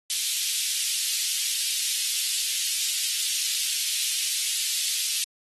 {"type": "high-pass noise", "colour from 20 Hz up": "pink", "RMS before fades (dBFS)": -27, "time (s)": [0.1, 5.24], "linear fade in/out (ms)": 0, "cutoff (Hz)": 3000, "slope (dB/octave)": 24, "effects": ["AAC 32 kbps"]}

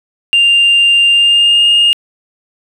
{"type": "tone with pitch glide", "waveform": "sine", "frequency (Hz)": [2794, 2835], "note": ["F7", "F7"], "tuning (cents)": [0, 25], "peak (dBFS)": -4, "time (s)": [0.33, 1.93], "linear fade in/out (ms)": 0, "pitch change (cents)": 25, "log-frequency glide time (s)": [1.1, 1.67], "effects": ["tanh soft clip ceiling -3 dBFS", "7-bit"]}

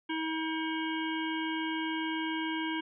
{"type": "harmonic tone", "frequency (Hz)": 319.5, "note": "D#4", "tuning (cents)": 46, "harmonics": [1, 3, 5, 7, 9, 10], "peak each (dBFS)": [-33, -38, -40, -41, -43, -43], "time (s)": [0.09, 2.81], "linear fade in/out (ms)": 10, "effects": []}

